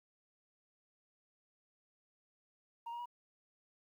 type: tone with pitch steps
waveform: sine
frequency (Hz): 932.3 / 948 / 964.1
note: A#5 / A#5 / B5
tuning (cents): 0 / +29 / -42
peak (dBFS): -38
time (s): 2.86-3.058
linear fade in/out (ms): 10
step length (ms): 66
effects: tanh soft clip ceiling -40 dBFS + 12-bit